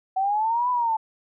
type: linear two-way sweep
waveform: sine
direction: up then down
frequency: 749 to 1002 to 870 Hz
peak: -20 dBFS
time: 0.16-0.97 s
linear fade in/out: 10 ms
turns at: 0.7 s
effects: none